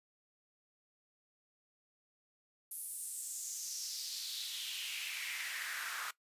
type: noise with high-pass filter sweep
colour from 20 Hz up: pink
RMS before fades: -42 dBFS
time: 2.71-6.11 s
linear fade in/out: 5 ms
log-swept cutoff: 11000 to 1300 Hz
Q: 3.5
effects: noise-tail reverb RT60 0.1 s tail -18 dB re dry + resampled to 32000 Hz